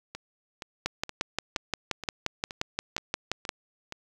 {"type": "two click trains", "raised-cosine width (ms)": 0.2, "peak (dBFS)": [-20, -10], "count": [9, 16], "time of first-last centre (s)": [[0.15, 3.924], [0.86, 3.492]], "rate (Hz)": [2.12, 5.7], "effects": ["8-bit"]}